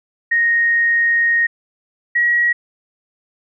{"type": "tone pair in turn", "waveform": "sine", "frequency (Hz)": [1864.7, 1909.4], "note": ["A#6", "A#6"], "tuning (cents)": [0, 41], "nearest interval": "unison", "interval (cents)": 41, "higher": "second", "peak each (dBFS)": -12, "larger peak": "neither", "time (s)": [[0.31, 1.47], [2.15, 2.53]], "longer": "first", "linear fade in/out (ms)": 10, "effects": []}